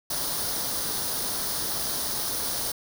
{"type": "noise with comb filter", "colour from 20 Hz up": "white", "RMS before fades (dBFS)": -29, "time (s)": [0.1, 2.72], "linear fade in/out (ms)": 5, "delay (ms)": 0.2, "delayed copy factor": 0.65, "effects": []}